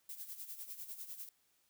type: noise with tremolo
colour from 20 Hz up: violet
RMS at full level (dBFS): -45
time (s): 0.09-1.29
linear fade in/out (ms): 2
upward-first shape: sine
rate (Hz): 10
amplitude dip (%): 70
effects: white hiss -75 dBFS RMS until 1.69 s